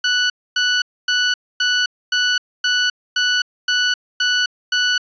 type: tone bursts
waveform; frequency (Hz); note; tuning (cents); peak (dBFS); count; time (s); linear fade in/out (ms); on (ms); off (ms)
20% pulse; 1481; F#6; +1; -10; 10; 0.04-4.98; 5; 260; 260
effects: resampled to 16000 Hz